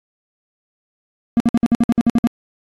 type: tone bursts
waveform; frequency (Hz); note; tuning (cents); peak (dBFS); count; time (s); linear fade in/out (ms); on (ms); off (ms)
triangle; 233.9; A#3; +6; -8; 11; 1.37-2.271; 0; 31; 56
effects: AAC 32 kbps